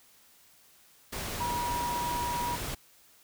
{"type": "tone in noise", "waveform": "sine", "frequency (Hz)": 963, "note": "B5", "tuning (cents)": -44, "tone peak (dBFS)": -30, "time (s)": [1.4, 2.56], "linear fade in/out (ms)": 10, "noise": "pink", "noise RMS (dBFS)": -36, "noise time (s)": [1.12, 2.75], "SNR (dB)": 3, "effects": ["white hiss -60 dBFS RMS until 3.23 s"]}